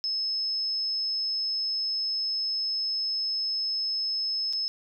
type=tone with dropouts; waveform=sine; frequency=5200 Hz; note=E8; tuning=24 cents flat; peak=-26 dBFS; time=0.04-4.68 s; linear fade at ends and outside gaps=0 ms; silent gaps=4.527-4.533 s; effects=none